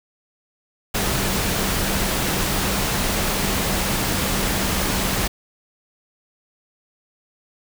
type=tone in noise; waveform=sine; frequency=194.9 Hz; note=G3; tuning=10 cents flat; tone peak=-30 dBFS; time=0.94-5.28 s; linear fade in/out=10 ms; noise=pink; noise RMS=-22 dBFS; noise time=0.94-5.28 s; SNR=-11 dB; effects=none